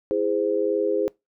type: chord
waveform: sine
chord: E augmented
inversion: none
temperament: just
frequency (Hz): 329.6 / 412 / 515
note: E4 / G#4 / B#4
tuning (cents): 0 / -14 / -28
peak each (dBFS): -27 / -23 / -25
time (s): 0.11-1.08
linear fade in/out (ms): 0
effects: noise-tail reverb RT60 0.2 s tail -24 dB re dry